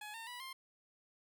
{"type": "tone with pitch steps", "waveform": "15% pulse", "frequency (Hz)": [843, 908.7, 979.6, 1056], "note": ["G#5", "A#5", "B5", "C6"], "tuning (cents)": [26, -44, -14, 16], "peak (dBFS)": -39, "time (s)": [0.01, 0.53], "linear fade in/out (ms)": 5, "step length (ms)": 130, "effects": []}